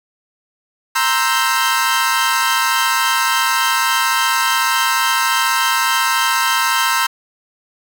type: chord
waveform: sawtooth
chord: C dominant seventh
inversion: third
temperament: equal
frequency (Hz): 932.3 / 1046.5 / 1318.5 / 1568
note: Bb5 / C6 / E6 / G6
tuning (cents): 0 / 0 / 0 / 0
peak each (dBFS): -16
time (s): 0.95-7.07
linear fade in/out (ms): 10
effects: 7-bit